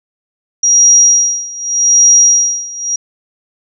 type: tone with tremolo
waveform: sine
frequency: 5720 Hz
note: F8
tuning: 41 cents sharp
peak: -3 dBFS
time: 0.63-2.96 s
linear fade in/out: 5 ms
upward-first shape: sine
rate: 0.84 Hz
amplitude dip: 90%
effects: none